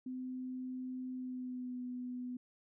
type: tone with pitch glide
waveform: sine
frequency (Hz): 255.6 to 248.9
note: C4 to B3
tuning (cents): -40 to +14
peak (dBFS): -39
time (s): 0.06-2.37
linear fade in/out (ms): 5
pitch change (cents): -46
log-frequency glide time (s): 1.13-1.82
effects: none